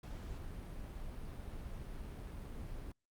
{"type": "noise", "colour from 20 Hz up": "brown", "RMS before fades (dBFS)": -45, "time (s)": [0.03, 2.92], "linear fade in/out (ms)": 5, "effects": ["Opus 48 kbps"]}